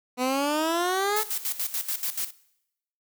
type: exponential sweep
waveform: 15% pulse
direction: up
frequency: 246.9 to 439.8 Hz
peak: -17 dBFS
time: 0.17-1.24 s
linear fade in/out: 50 ms
type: noise with tremolo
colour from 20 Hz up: blue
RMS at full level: -28 dBFS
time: 1.16-2.31 s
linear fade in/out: 5 ms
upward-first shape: square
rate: 6.9 Hz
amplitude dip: 75%
effects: noise-tail reverb RT60 0.8 s tail -20 dB re dry